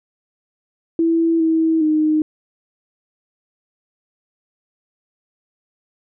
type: tone with pitch steps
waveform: sine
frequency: 330.3 / 322.8 / 308.7 Hz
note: E4 / E4 / D#4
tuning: +4 / -36 / -14 cents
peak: -13 dBFS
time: 0.99-2.22 s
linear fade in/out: 2 ms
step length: 410 ms
effects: none